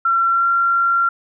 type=tone with pitch glide; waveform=sine; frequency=1359 to 1374.8 Hz; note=F6 to F6; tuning=-48 to -28 cents; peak=-13 dBFS; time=0.05-1.09 s; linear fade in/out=5 ms; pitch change=+20 cents; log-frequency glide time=0.3-0.47 s; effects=none

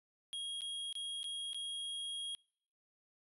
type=tone with dropouts; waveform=square; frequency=3275 Hz; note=G#7; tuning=25 cents flat; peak=-40 dBFS; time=0.33-2.35 s; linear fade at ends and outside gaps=0 ms; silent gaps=0.608-0.618 / 0.927-0.953 / 1.231-1.242 / 1.532-1.545 s; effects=noise-tail reverb RT60 0.6 s tail -26 dB re dry + resampled to 32000 Hz

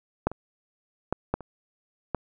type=clicks; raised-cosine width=1 ms; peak=-8 / -23 / -11 / -10 / -26 / -12 dBFS; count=6; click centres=0.27 / 0.316 / 1.126 / 1.34 / 1.407 / 2.147 s; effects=none

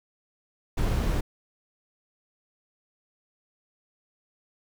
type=noise; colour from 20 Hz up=brown; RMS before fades=-25 dBFS; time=0.77-1.21 s; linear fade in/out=10 ms; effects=none

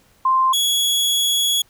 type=tone pair in turn; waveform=sine / sawtooth; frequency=1046.5 / 3355 Hz; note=C6 / G#7; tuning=0 / +17 cents; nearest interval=octave + minor sixth; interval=2017 cents; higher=second; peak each=-13 dBFS; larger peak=neither; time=0.25-0.53 / 0.53-1.62 s; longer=second; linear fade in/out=5 ms; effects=pink hiss -56 dBFS RMS until 1.69 s

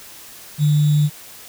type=tone with sample-and-hold; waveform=sine; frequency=149.1 Hz; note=D3; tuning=27 cents sharp; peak=-12 dBFS; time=0.58-1.1 s; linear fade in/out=50 ms; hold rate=3675 Hz; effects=white hiss -40 dBFS RMS until 1.48 s

